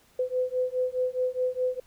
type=beating tone pair; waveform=sine; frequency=504 / 508.8 Hz; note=B4 / C5; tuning=+35 / -48 cents; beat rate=4.8 Hz; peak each=-28 dBFS; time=0.19-1.8 s; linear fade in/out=5 ms; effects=pink hiss -61 dBFS RMS until 1.86 s